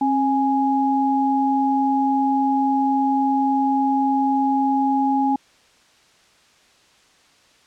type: tone pair together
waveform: sine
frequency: 269 / 830.6 Hz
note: C4 / G#5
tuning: +48 / 0 cents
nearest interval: octave + minor sixth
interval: 1952 cents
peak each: -19 dBFS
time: 0.01-5.36 s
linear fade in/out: 5 ms
effects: white hiss -55 dBFS RMS until 7.66 s + low-pass 6000 Hz 12 dB/octave